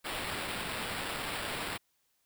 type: noise with sample-and-hold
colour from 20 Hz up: blue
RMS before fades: -37 dBFS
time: 0.04-1.78 s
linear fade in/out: 20 ms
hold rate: 6300 Hz
effects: white hiss -75 dBFS RMS until 2.25 s